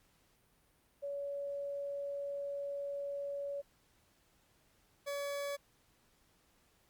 sine / 40% pulse tone pair in turn, 565 / 567.5 Hz, C#5 / C#5, +33 / +41 cents, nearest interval unison, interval 8 cents, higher second, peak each -37 / -36 dBFS, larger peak second, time 1.02-3.62 / 5.06-5.57 s, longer first, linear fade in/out 20 ms, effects pink hiss -71 dBFS RMS until 6.89 s + Opus 48 kbps

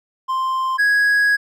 triangle tone pair in turn, 1046.5 / 1661.2 Hz, C6 / G#6, 0 / 0 cents, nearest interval minor sixth, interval 800 cents, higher second, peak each -16 / -11 dBFS, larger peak second, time 0.28-0.78 / 0.78-1.37 s, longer second, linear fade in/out 20 ms, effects none

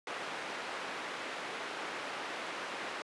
white low-pass noise, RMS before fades -40 dBFS, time 0.07-3.02 s, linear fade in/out 2 ms, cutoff 2000 Hz, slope 12 dB/octave, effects high-pass 300 Hz 12 dB/octave + resampled to 24000 Hz

